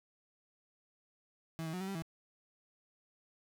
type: tone with pitch steps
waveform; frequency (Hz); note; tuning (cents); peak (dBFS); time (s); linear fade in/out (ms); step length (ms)
35% pulse; 162.8 / 160.1 / 182.4 / 190.8 / 195.9 / 163.5; E3 / D#3 / F#3 / G3 / G3 / E3; -21 / +50 / -24 / -47 / -1 / -14; -36; 1.59-2.022; 0; 72
effects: none